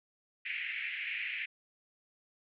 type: band-pass noise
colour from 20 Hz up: white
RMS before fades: -38 dBFS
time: 0.45-1.46 s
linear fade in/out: 10 ms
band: 1900 to 2600 Hz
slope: 48 dB/octave
effects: none